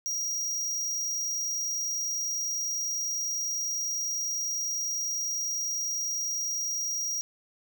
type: tone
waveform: square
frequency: 5710 Hz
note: F8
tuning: 37 cents sharp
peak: -29 dBFS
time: 0.06-7.21 s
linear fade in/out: 0 ms
effects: none